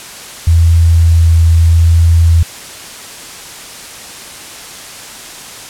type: tone with vibrato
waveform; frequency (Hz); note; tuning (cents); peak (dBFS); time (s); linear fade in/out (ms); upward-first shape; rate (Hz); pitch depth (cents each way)
sine; 83; E2; +12; -4; 0.47-2.43; 5; sine; 0.79; 8
effects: white hiss -29 dBFS RMS until 5.69 s + low-pass 10000 Hz 12 dB/octave